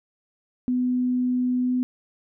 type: tone with pitch glide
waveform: sine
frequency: 250 to 251.4 Hz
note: B3 to B3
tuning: +21 to +31 cents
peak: -20 dBFS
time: 0.68-1.83 s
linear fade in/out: 0 ms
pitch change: +10 cents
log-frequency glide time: 1.62-1.72 s
effects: none